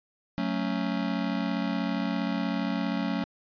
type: chord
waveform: square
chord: F# minor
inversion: none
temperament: just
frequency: 185 / 222 / 277.5 Hz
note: F#3 / A3 / C#4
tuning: 0 / +16 / +2 cents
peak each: -32 dBFS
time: 0.38-3.24 s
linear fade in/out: 0 ms
effects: resampled to 11025 Hz